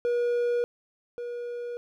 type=tone pair in turn; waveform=triangle; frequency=480.6 / 480.6 Hz; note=B4 / B4; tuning=-47 / -47 cents; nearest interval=unison; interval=0 cents; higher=neither; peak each=-21 / -30 dBFS; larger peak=first; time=0.05-0.64 / 1.18-1.77 s; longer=neither; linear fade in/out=0 ms; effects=none